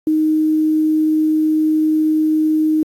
sine tone with quantisation, 311.1 Hz, D#4, in tune, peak -12 dBFS, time 0.07-2.83 s, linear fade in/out 2 ms, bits 7, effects AAC 48 kbps

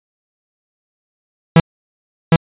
45% pulse tone with echo, 164.81 Hz, E3, in tune, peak -4 dBFS, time 1.56-1.6 s, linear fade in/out 2 ms, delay 760 ms, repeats 1, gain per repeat -2 dB, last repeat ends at 2.36 s, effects resampled to 8000 Hz

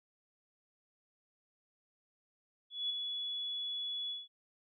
sine tone with ADSR envelope, 3400 Hz, G#7, 40 cents sharp, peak -31 dBFS, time 2.7-4.28 s, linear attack 200 ms, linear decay 7 ms, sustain -5 dB, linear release 180 ms, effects none

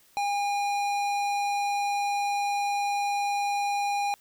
sine tone with tanh clipping, 811 Hz, G#5, 41 cents flat, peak -27 dBFS, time 0.17-4.14 s, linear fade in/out 0 ms, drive 18 dB, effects white hiss -60 dBFS RMS until 4.2 s

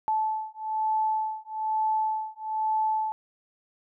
sine beating tone pair, 870 / 871.1 Hz, A5 / A5, -20 / -18 cents, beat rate 1.1 Hz, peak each -28 dBFS, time 0.08-3.12 s, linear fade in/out 0 ms, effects none

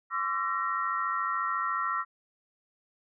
sine tone cluster, 1043 / 1137 / 1346 / 1872 Hz, C6 / C#6 / E6 / A#6, -6 / +44 / +36 / +7 cents, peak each -36 / -33 / -30 / -36 dBFS, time 0.1-2.05 s, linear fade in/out 50 ms, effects none

